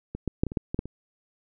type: clicks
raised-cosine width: 3 ms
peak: -20 / -14 / -8 / -18 / -22 / -12 / -16 / -12 / -24 dBFS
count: 9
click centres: 0.15 / 0.277 / 0.435 / 0.467 / 0.519 / 0.572 / 0.745 / 0.791 / 0.856 s
effects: none